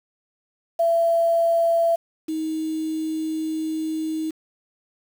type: tone pair in turn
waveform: sine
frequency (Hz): 671 / 315.7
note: E5 / D#4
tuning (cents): +31 / +25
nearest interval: octave + minor second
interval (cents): 1306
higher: first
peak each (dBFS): -16 / -23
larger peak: first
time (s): 0.79-1.96 / 2.28-4.31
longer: second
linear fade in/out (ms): 10
effects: 7-bit